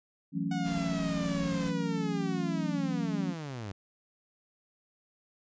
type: chord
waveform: sine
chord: F# minor seventh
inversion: third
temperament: equal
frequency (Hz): 164.81 / 185 / 220 / 277.2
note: E3 / F#3 / A3 / C#4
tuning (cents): 0 / 0 / 0 / 0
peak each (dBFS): -34 / -34 / -38 / -34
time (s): 0.32-3.35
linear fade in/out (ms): 50
type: linear sweep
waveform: sawtooth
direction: down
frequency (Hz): 740 to 92.5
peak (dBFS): -33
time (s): 0.51-3.72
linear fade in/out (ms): 5
type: noise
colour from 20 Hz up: pink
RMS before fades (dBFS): -43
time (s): 0.63-1.73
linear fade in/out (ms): 50
effects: resampled to 16000 Hz